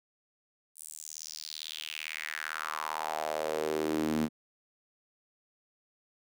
sawtooth tone with high-pass filter sweep, 77.78 Hz, D#2, in tune, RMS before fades -35 dBFS, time 0.75-4.29 s, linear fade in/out 50 ms, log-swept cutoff 9700 to 220 Hz, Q 3.9, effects none

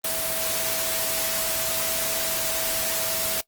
sine tone in noise, 652 Hz, E5, 19 cents flat, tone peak -33 dBFS, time 0.04-3.41 s, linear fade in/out 5 ms, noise white, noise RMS -26 dBFS, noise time 0.04-3.41 s, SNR -10 dB, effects noise-tail reverb RT60 0.1 s tail -20 dB re dry + Opus 24 kbps

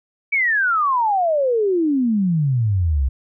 sine exponential sweep, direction down, 2313 to 62.5 Hz, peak -15 dBFS, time 0.32-3.09 s, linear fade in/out 10 ms, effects none

